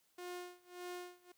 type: tone with tremolo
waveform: sawtooth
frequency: 357 Hz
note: F4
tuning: 38 cents sharp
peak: -39 dBFS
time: 0.18-1.32 s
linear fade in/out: 5 ms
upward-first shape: sine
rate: 1.7 Hz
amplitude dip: 95%
effects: white hiss -75 dBFS RMS until 1.37 s